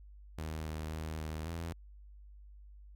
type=tone with pitch steps; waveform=sawtooth; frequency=78.7 / 78 / 78.9 / 78.1 / 83.4 Hz; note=D#2 / D#2 / D#2 / D#2 / E2; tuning=+20 / +5 / +25 / +7 / +21 cents; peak=-34 dBFS; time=0.38-1.73 s; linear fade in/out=5 ms; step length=270 ms; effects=added 50 Hz sine -51 dBFS peak until 2.95 s